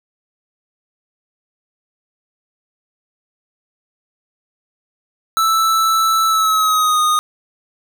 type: tone with pitch glide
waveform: square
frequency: 1318.5 to 1237.3 Hz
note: E6 to D#6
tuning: 0 to -10 cents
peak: -13 dBFS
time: 5.37-7.19 s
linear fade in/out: 0 ms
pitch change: -110 cents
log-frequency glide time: 6.26-7 s
effects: none